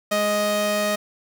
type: tone pair together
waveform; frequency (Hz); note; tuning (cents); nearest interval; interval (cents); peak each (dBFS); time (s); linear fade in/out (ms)
sawtooth; 208.1 / 624.7; G#3 / D#5; +4 / +7; octave + perfect fifth; 1903; -23 / -17; 0.11-0.96; 10
effects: none